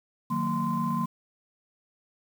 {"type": "tone cluster", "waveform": "sine", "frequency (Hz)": [154.4, 184, 230.3, 1036], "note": ["D#3", "F#3", "A#3", "C6"], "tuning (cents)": [-13, -9, -21, -17], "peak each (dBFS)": [-32, -31, -29, -29], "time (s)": [0.3, 1.06], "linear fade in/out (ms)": 10, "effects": ["tanh soft clip ceiling -17 dBFS", "8-bit"]}